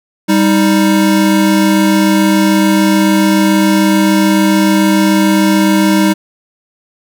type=tone pair together; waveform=square; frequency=197.6 / 313.7 Hz; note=G3 / D#4; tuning=+14 / +14 cents; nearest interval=minor sixth; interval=800 cents; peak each=-11 dBFS; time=0.28-6.14 s; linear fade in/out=20 ms; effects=none